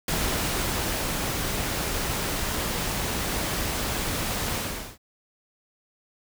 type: noise with ADSR envelope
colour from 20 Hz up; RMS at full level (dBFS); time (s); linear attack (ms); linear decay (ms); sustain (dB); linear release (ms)
pink; -26; 0.08-4.98; 3; 1100; -2; 420
effects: none